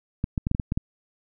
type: clicks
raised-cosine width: 5 ms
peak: -12 dBFS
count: 8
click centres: 0.241 / 0.378 / 0.469 / 0.514 / 0.549 / 0.598 / 0.721 / 0.775 s
effects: none